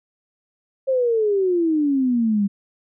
sine exponential sweep, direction down, 540 to 196 Hz, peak -16 dBFS, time 0.87-2.48 s, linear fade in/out 20 ms, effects none

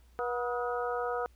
harmonic tone with a mistuned harmonic, 242.3 Hz, B3, 33 cents flat, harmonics 2 / 3 / 4 / 5 / 6, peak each -33 / -36 / -41 / -37 / -42 dBFS, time 0.19-1.26 s, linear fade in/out 0 ms, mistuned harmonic 5, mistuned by +67 cents, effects added 60 Hz sine -57 dBFS peak until 1.35 s + pink hiss -69 dBFS RMS until 1.35 s

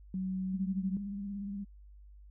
sine tone, 187.7 Hz, F#3, 25 cents sharp, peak -32 dBFS, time 0.14-0.97 s, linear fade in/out 2 ms
sine tone with vibrato, 200.1 Hz, G3, 36 cents sharp, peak -36 dBFS, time 0.53-1.65 s, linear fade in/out 20 ms, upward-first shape sine, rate 17 Hz, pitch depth 36 cents each way
effects added 50 Hz sine -51 dBFS peak until 2.3 s

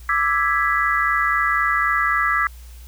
sine chord, E dominant seventh, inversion third, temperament equal, 1174.7 / 1318.5 / 1661.2 / 1975.5 Hz, D6 / E6 / G#6 / B6, 0 / 0 / 0 / 0 cents, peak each -22 dBFS, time 0.09-2.47 s, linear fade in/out 2 ms, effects added 60 Hz sine -37 dBFS peak until 2.87 s + white hiss -50 dBFS RMS until 2.87 s

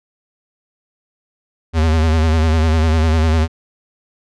square tone with vibrato, 79.8 Hz, D#2, 44 cents sharp, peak -12 dBFS, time 1.73-3.48 s, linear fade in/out 50 ms, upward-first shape sine, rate 10 Hz, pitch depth 61 cents each way, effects low-pass 6000 Hz 12 dB/octave

